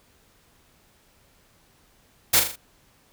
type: noise with echo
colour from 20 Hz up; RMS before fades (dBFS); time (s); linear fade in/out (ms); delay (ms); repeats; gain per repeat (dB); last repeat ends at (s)
white; -17; 2.33-2.4; 10; 40; 4; -6; 2.56
effects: pink hiss -60 dBFS RMS until 3.12 s